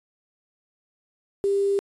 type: tone with quantisation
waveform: sine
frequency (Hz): 397.8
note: G4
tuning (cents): +25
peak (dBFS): -19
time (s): 1.44-1.79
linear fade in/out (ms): 0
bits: 7
effects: resampled to 24000 Hz